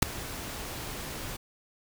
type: noise with ADSR envelope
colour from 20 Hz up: pink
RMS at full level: -17 dBFS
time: 0.02-1.37 s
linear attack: 7 ms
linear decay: 5 ms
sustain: -21 dB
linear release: 13 ms
effects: none